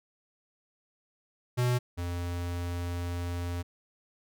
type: tone pair in turn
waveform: square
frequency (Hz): 123.47 / 87.31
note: B2 / F2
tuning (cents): 0 / 0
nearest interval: tritone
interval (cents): 600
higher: first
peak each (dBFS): -25 / -32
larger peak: first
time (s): 1.57-1.79 / 1.97-3.63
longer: second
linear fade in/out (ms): 20
effects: none